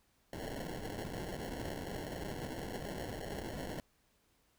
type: noise with sample-and-hold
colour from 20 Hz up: white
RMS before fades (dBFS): -42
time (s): 0.33-3.8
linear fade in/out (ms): 2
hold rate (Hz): 1225
effects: pink hiss -73 dBFS RMS until 4.58 s